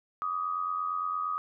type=tone pair together; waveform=sine; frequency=1160 / 1248.7 Hz; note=D6 / D#6; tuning=-22 / +6 cents; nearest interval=minor second; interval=128 cents; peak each=-35 / -30 dBFS; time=0.22-1.38 s; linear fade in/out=0 ms; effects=none